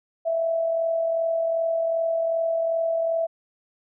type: tone with amplitude modulation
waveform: sine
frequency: 660 Hz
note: E5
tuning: 2 cents sharp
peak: -19 dBFS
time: 0.25-3.27 s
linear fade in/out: 20 ms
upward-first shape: sine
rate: 42.6 Hz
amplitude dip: 40%
effects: none